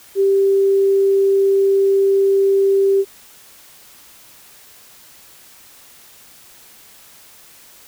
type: tone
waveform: sine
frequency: 392 Hz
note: G4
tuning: in tune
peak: -11 dBFS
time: 0.15-3.05 s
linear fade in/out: 50 ms
effects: white hiss -45 dBFS RMS until 7.87 s